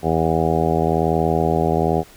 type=harmonic tone; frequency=81.1 Hz; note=E2; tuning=28 cents flat; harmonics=1 / 2 / 3 / 4 / 5 / 6 / 7 / 8 / 9 / 10; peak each=-26 / -22 / -26 / -26 / -22 / -26 / -28 / -28 / -23 / -28 dBFS; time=0.02-2.04 s; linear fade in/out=50 ms; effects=pink hiss -46 dBFS RMS until 2.16 s